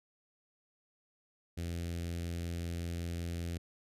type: tone with notch filter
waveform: sawtooth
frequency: 85.3 Hz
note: F2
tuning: 40 cents flat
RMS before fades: -38 dBFS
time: 1.57-3.58 s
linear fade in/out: 10 ms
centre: 1000 Hz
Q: 0.63
effects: resampled to 32000 Hz